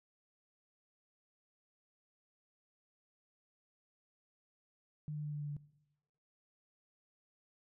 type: tone with pitch steps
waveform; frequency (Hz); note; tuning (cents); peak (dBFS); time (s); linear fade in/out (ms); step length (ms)
sine; 150.7 / 149.66 / 148.63 / 147.6 / 146.58 / 145.57; D3 / D3 / D3 / D3 / D3 / D3; +45 / +33 / +21 / +9 / -3 / -15; -38; 5.08-5.566; 0; 81
effects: noise-tail reverb RT60 1.0 s tail -20 dB re dry